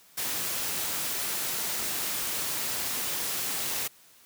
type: noise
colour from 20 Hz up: white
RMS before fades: -31 dBFS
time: 0.17-3.88 s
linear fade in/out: 10 ms
effects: white hiss -57 dBFS RMS until 4.25 s + high-pass 80 Hz 12 dB/octave

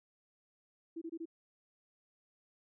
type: tone bursts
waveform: sine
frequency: 329.6 Hz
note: E4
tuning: in tune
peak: -39 dBFS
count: 4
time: 0.96-1.256 s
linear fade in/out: 10 ms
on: 56 ms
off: 24 ms
effects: none

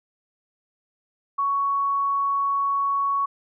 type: tone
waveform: sine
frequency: 1115 Hz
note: C#6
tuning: 10 cents sharp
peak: -20 dBFS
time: 1.38-3.26 s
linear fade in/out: 10 ms
effects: none

